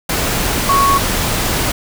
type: tone in noise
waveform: sine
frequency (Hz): 1108.7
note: C#6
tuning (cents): 0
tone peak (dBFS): -10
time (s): 0.69-0.98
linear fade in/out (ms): 5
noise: pink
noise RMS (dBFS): -17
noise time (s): 0.09-1.72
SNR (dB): +4
effects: none